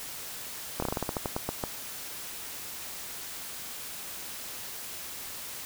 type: slowing click train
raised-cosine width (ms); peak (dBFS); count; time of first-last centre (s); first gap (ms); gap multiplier
1; -15; 13; 0.8-1.638; 24; 1.18
effects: white hiss -40 dBFS RMS until 5.65 s